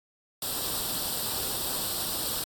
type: noise with comb filter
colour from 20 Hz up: white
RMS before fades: -31 dBFS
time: 0.42-2.44 s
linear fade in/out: 2 ms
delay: 0.23 ms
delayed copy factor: +0.7
effects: AAC 64 kbps